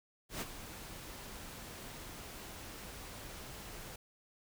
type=noise with ADSR envelope; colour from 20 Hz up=pink; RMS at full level=-38 dBFS; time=0.29-3.96 s; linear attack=120 ms; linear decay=35 ms; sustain=-10 dB; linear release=4 ms; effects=none